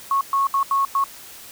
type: tone bursts at uneven times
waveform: sine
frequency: 1100 Hz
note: C#6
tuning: 14 cents flat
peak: -16 dBFS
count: 5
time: 0.11-0.21 / 0.33-0.47 / 0.54-0.63 / 0.71-0.85 / 0.95-1.04 s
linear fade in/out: 2 ms
effects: white hiss -41 dBFS RMS until 1.51 s